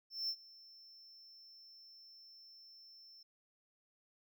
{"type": "tone with ADSR envelope", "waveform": "triangle", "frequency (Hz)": 5350, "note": "E8", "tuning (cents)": 25, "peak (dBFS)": -33, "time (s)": [0.1, 3.23], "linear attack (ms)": 190, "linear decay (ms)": 64, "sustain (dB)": -22, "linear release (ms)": 5, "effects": []}